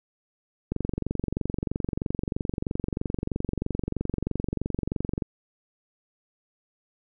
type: click train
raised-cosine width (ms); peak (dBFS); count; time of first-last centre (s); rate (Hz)
3; -14; 105; 0.72-5.222; 23.1
effects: none